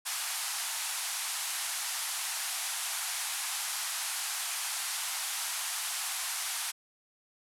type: band-pass noise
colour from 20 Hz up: white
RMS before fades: -35 dBFS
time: 0.05-6.72 s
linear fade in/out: 20 ms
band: 720 to 12000 Hz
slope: 48 dB/octave
effects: none